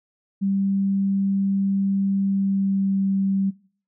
sine tone with pitch glide, 196 to 194.53 Hz, G3 to G3, 0 to -13 cents, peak -19 dBFS, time 0.41-3.51 s, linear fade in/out 20 ms, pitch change -13 cents, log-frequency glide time 2.26-3.02 s, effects noise-tail reverb RT60 0.5 s tail -22 dB re dry

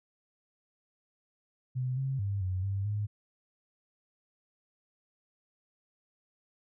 sine tone with pitch steps, 127.4 / 134.2 / 99.7 / 92.6 / 98.3 / 104.1 Hz, C3 / C3 / G2 / F#2 / G2 / G#2, -46 / +44 / +30 / +2 / +5 / +5 cents, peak -29 dBFS, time 1.75-3.07 s, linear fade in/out 20 ms, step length 220 ms, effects none

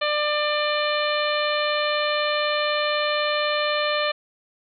harmonic tone, 596 Hz, D5, 25 cents sharp, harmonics 1 / 2 / 3 / 4 / 5 / 6 / 7, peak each -24 / -27 / -29 / -30 / -31 / -32 / -32 dBFS, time 0.01-4.12 s, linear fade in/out 10 ms, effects none

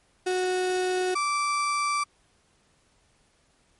35% pulse tone pair in turn, 367.5 / 1166.7 Hz, F#4 / D6, -12 / -12 cents, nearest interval octave + minor sixth, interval 2000 cents, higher second, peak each -22 dBFS, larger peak neither, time 0.26-1.15 / 1.15-2.04 s, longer neither, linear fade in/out 10 ms, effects pink hiss -65 dBFS RMS until 3.79 s + MP3 48 kbps

